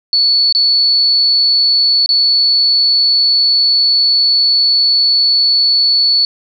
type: tone with dropouts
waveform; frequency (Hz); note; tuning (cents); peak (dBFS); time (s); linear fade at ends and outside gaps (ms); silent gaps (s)
sine; 4435; C#8; 0; -8; 0.13-6.25; 1; 0.525-0.549 / 2.061-2.09
effects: none